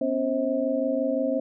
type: tone cluster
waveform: sine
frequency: 251.5 / 277.3 / 529 / 641 Hz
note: B3 / C#4 / C5 / E5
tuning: +32 / +1 / +19 / -49 cents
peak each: -29 / -28 / -26 / -30 dBFS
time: 0.01-1.4 s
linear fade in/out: 5 ms
effects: none